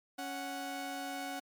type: tone pair together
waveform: sawtooth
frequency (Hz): 277.2 / 740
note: C#4 / F#5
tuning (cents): 0 / 0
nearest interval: octave + perfect fourth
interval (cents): 1700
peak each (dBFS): -38 / -36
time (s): 0.18-1.4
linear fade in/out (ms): 10
effects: MP3 96 kbps